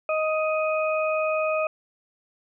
harmonic tone, 625 Hz, D#5, 8 cents sharp, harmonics 1 / 2 / 4, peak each -23 / -29 / -30 dBFS, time 0.09-1.67 s, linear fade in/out 2 ms, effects none

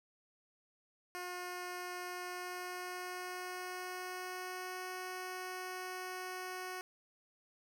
10% pulse tone with pitch glide, 359.3 to 368.3 Hz, F4 to F#4, +49 to -8 cents, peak -33 dBFS, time 1.15-6.81 s, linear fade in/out 0 ms, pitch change +43 cents, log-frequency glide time 2.1-4.88 s, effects none

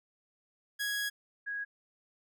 sawtooth / sine tone pair in turn, 1661.2 / 1653.5 Hz, G#6 / G#6, 0 / -8 cents, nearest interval unison, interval 8 cents, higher first, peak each -28 / -34 dBFS, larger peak first, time 0.79-1.1 / 1.46-1.65 s, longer first, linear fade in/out 20 ms, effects none

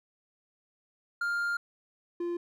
triangle tone pair in turn, 1402 / 346.4 Hz, F6 / F4, +6 / -14 cents, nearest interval 2 octaves, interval 2420 cents, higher first, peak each -26 / -28 dBFS, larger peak first, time 1.21-1.57 / 2.2-2.37 s, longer first, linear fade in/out 5 ms, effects none

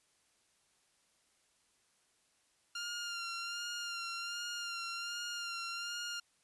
15% pulse tone with vibrato, 1396.9 Hz, F6, in tune, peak -32 dBFS, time 2.75-6.2 s, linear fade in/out 5 ms, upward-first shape sine, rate 1.3 Hz, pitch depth 31 cents each way, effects white hiss -73 dBFS RMS until 6.43 s + resampled to 24000 Hz

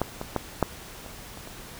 clicks, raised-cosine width 1 ms, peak -9 / -17 / -10 / -6 / -28 / -27 / -27 dBFS, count 7, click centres 0.016 / 0.214 / 0.363 / 0.627 / 1.063 / 1.374 / 1.474 s, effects pink hiss -43 dBFS RMS until 1.79 s

